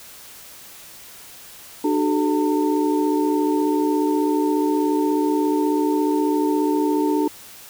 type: tone cluster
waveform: sine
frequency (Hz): 299.2 / 375.8 / 430.4 / 903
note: D4 / F#4 / A4 / A5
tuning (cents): +32 / +27 / -38 / +45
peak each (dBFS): -19 / -24 / -25 / -26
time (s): 1.84-7.28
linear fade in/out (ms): 5
effects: white hiss -42 dBFS RMS until 7.69 s